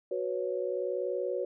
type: chord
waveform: sine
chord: F# suspended fourth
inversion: none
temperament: equal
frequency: 370 / 493.9 / 554.4 Hz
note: F#4 / B4 / C#5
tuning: 0 / 0 / 0 cents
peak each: -34 dBFS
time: 0.11-1.45 s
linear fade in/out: 5 ms
effects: none